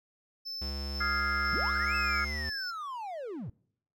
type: tone with tremolo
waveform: triangle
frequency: 5274 Hz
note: E8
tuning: in tune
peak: -35 dBFS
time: 0.45-2.72 s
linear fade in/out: 20 ms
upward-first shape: square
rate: 2 Hz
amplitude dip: 35%
type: tone with pitch glide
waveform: square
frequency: 69.9 to 75.35 Hz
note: C#2 to D2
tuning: +15 to +45 cents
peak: -36 dBFS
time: 0.61-2.5 s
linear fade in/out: 10 ms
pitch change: +130 cents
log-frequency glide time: 2.2-2.34 s
type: chord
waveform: sine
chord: F minor seventh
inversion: third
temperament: equal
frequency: 1244.5 / 1396.9 / 1661.2 / 2093 Hz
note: Eb6 / F6 / Ab6 / C7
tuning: 0 / 0 / 0 / 0 cents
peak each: -35 / -31 / -35 / -36 dBFS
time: 1-2.25 s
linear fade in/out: 10 ms
type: linear two-way sweep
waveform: triangle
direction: up then down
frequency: 82.9 to 2637 to 82.9 Hz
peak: -34 dBFS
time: 1.52-3.5 s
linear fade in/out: 5 ms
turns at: 1.95 s
effects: noise-tail reverb RT60 0.7 s tail -26 dB re dry